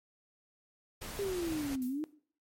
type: noise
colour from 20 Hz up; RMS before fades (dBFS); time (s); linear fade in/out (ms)
pink; -43; 1.01-1.76; 10
type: exponential two-way sweep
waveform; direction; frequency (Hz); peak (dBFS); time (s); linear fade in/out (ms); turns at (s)
sine; down then up; 409.3 to 246.9 to 316.8; -32; 1.19-2.04; 0; 1.86
type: noise with exponential decay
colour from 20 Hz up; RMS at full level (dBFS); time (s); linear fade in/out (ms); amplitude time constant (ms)
violet; -45; 1.82-2.14; 0; 69
effects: noise-tail reverb RT60 0.5 s tail -19 dB re dry + MP3 64 kbps